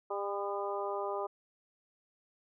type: harmonic tone with a mistuned harmonic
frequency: 200.5 Hz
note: G3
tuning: 39 cents sharp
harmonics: 2 / 3 / 4 / 5 / 6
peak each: -37 / -39 / -40 / -41 / -42 dBFS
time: 0.1-1.27 s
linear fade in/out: 10 ms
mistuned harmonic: 6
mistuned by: +25 cents
effects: none